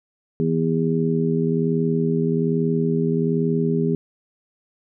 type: harmonic tone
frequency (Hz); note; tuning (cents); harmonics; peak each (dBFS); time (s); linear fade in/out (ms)
81.2; E2; -26; 2 / 3 / 4 / 5; -21 / -23 / -31 / -23; 0.4-3.95; 0
effects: none